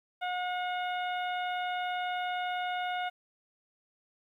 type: harmonic tone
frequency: 723 Hz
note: F#5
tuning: 40 cents flat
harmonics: 1 / 2 / 3 / 4 / 5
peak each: -32 / -38 / -42 / -44 / -46 dBFS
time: 0.21-3.1 s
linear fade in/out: 20 ms
effects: 11-bit